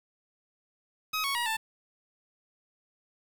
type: tone with pitch steps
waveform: 15% pulse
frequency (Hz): 1266 / 1109 / 955 / 886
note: D#6 / C#6 / A#5 / A5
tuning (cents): +30 / 0 / +42 / +12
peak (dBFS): -22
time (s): 1.13-1.57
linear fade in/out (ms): 10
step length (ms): 110
effects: 8-bit